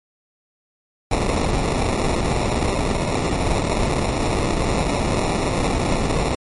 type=noise with sample-and-hold; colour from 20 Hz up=pink; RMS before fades=-20 dBFS; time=1.11-6.35 s; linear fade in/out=2 ms; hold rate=1575 Hz; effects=MP3 48 kbps